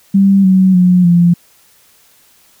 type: tone with pitch steps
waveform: sine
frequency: 196 / 188.02 / 180.36 / 173.01 Hz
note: G3 / F#3 / F#3 / F3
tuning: 0 / +28 / -44 / -16 cents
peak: -5 dBFS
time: 0.14-1.34 s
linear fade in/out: 10 ms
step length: 300 ms
effects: white hiss -49 dBFS RMS until 2.6 s